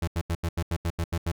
35% pulse tone bursts, 84.2 Hz, E2, 37 cents sharp, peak -23 dBFS, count 10, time 0.02-1.317 s, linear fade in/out 5 ms, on 55 ms, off 83 ms, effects none

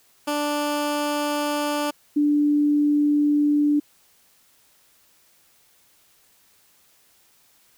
15% pulse / sine tone pair in turn, 293.7 / 293.7 Hz, D4 / D4, 0 / 0 cents, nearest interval unison, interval 0 cents, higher neither, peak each -16 dBFS, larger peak neither, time 0.27-1.91 / 2.16-3.8 s, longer neither, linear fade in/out 10 ms, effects white hiss -59 dBFS RMS until 7.77 s

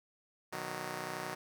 5% pulse chord, B major, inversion none, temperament just, 123.47 / 154.34 / 185.21 Hz, B2 / D#3 / F#3, 0 / -14 / +2 cents, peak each -35 / -32 / -32 dBFS, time 0.52-1.35 s, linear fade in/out 10 ms, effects none

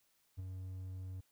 triangle tone with ADSR envelope, 93.1 Hz, F#2, 11 cents sharp, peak -36 dBFS, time 0.37-1.21 s, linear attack 25 ms, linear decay 14 ms, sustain -4 dB, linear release 11 ms, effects white hiss -75 dBFS RMS until 1.31 s

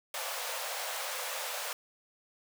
pink high-pass noise, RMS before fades -37 dBFS, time 0.14-1.73 s, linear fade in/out 2 ms, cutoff 490 Hz, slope 96 dB/octave, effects none

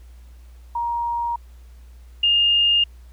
sine tone pair in turn, 943 / 2826 Hz, A#5 / F7, +20 / +20 cents, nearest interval octave + perfect fifth, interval 1900 cents, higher second, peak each -21 / -14 dBFS, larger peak second, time 0.75-1.36 / 2.23-2.84 s, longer neither, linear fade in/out 5 ms, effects added 60 Hz sine -41 dBFS peak until 3.12 s + pink hiss -59 dBFS RMS until 3.12 s

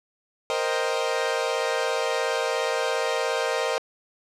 sawtooth chord, C minor seventh, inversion third, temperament equal, 466.2 / 523.3 / 622.3 / 784 Hz, Bb4 / C5 / Eb5 / G5, 0 / 0 / 0 / 0 cents, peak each -24 / -24 / -25 / -29 dBFS, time 0.5-3.78 s, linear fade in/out 0 ms, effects low-pass 7000 Hz 12 dB/octave

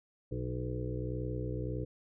harmonic tone with a mistuned harmonic, 61.7 Hz, B1, 1 cent flat, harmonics 1 / 2 / 3 / 5 / 6 / 7 / 8, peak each -40 / -37 / -47 / -42 / -46 / -43 / -44 dBFS, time 0.31-1.85 s, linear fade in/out 10 ms, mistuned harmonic 8, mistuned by +26 cents, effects none

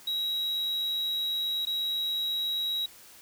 triangle tone with dropouts, 3847 Hz, B7, 46 cents flat, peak -26 dBFS, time 0.07-2.86 s, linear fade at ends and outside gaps 5 ms, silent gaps 1.653-1.669 s, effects white hiss -52 dBFS RMS until 3.21 s

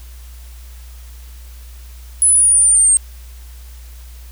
sine exponential sweep, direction down, 10210 to 8500 Hz, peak -8 dBFS, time 2.22-2.97 s, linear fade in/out 0 ms, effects added 60 Hz sine -33 dBFS peak until 4.31 s + white hiss -46 dBFS RMS until 4.31 s

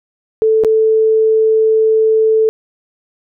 sine tone with dropouts, 440 Hz, A4, in tune, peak -8 dBFS, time 0.42-2.49 s, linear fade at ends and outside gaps 0 ms, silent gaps 0.637-0.647 s, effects none

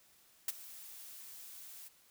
blue noise with ADSR envelope, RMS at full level -32 dBFS, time 0.48-1.89 s, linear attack 4 ms, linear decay 28 ms, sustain -19 dB, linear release 19 ms, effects white hiss -66 dBFS RMS until 2.1 s

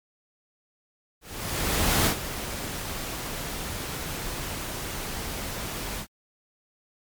pink noise with ADSR envelope, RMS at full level -21 dBFS, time 1.21-6.07 s, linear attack 850 ms, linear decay 93 ms, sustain -12 dB, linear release 69 ms, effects MP3 96 kbps

